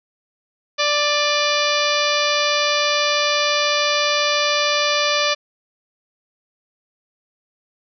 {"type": "harmonic tone with a mistuned harmonic", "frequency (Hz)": 587.3, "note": "D5", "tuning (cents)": 0, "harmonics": [1, 2, 3, 4, 5, 6, 7, 8, 9, 10], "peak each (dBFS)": [-22, -23, -26, -24, -27, -25, -28, -26, -32, -31], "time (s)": [0.78, 5.35], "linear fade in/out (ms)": 20, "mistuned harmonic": 4, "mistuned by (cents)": 33, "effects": []}